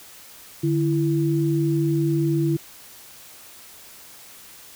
sine tone pair together, 148.1 / 332.5 Hz, D3 / E4, +15 / +15 cents, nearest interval octave + major second, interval 1400 cents, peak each -21 dBFS, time 0.63-2.57 s, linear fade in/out 10 ms, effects white hiss -45 dBFS RMS until 4.75 s

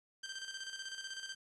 15% pulse tone with tremolo, 1568 Hz, G6, in tune, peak -34 dBFS, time 0.23-1.35 s, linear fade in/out 10 ms, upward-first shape square, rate 16 Hz, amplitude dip 55%, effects resampled to 24000 Hz + 11-bit

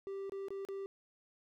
triangle tone with dropouts, 391.8 Hz, G4, 1 cent flat, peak -37 dBFS, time 0.07-0.86 s, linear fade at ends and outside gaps 0 ms, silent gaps 0.296-0.321 / 0.484-0.505 / 0.65-0.687 s, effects none

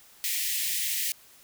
white high-pass noise, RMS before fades -29 dBFS, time 0.24-1.12 s, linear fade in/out 0 ms, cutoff 1800 Hz, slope 96 dB/octave, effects white hiss -55 dBFS RMS until 1.43 s

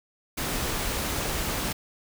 pink noise, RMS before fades -29 dBFS, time 0.37-1.73 s, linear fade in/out 10 ms, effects none

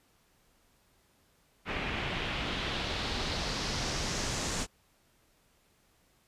pink noise with low-pass filter sweep, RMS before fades -34 dBFS, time 1.65-4.67 s, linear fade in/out 50 ms, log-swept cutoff 2400 to 7400 Hz, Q 2.1, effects pink hiss -68 dBFS RMS until 6.27 s + resampled to 32000 Hz

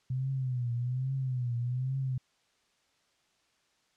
sine tone with vibrato, 126.5 Hz, B2, 42 cents sharp, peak -29 dBFS, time 0.1-2.18 s, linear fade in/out 5 ms, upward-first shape triangle, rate 1.2 Hz, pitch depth 120 cents each way, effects white hiss -71 dBFS RMS until 3.96 s + low-pass 6000 Hz 12 dB/octave

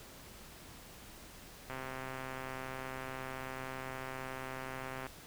click train, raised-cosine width 0.5 ms, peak -27 dBFS, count 442, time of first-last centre 1.7-5.066 s, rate 131 Hz, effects pink hiss -53 dBFS RMS until 5.26 s

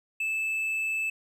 triangle tone, 2625 Hz, E7, 8 cents flat, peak -25 dBFS, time 0.2-1.1 s, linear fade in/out 5 ms, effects none

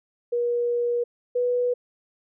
sine tone pair in turn, 479.1 / 490.9 Hz, A#4 / B4, +47 / -10 cents, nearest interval unison, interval 43 cents, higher second, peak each -21 / -20 dBFS, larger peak second, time 0.32-1.04 / 1.35-1.74 s, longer first, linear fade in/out 10 ms, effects none

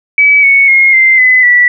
sine tone with pitch steps, 2287 / 2217 / 2149 / 2083 / 2019 / 1956.7 Hz, D7 / C#7 / C7 / C7 / B6 / B6, -47 / 0 / +46 / -8 / +38 / -17 cents, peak -3 dBFS, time 0.18-1.68 s, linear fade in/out 2 ms, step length 250 ms, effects none

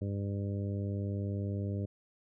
harmonic tone, 100 Hz, G2, 35 cents sharp, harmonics 1 / 2 / 3 / 4 / 5 / 6, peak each -33 / -39 / -43 / -45 / -47 / -49 dBFS, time 0.01-1.86 s, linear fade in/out 10 ms, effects none

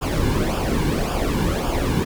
brown noise with flanger, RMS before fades -21 dBFS, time 0.01-2.05 s, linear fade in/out 20 ms, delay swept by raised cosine 0.49 to 1.59 ms, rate 1.8 Hz, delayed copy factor -0.7, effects none

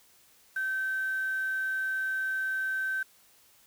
sine tone with quantisation, 1545 Hz, G6, 26 cents flat, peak -28 dBFS, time 0.56-3.03 s, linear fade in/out 5 ms, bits 8, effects white hiss -61 dBFS RMS until 3.66 s

